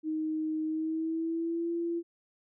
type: tone with pitch glide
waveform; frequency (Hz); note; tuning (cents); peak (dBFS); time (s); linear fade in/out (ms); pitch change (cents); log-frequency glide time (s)
sine; 312.8 to 339.1; D#4 to E4; +9 to +49; -29; 0.03-2.03; 50; +140; 0.65-1.71
effects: none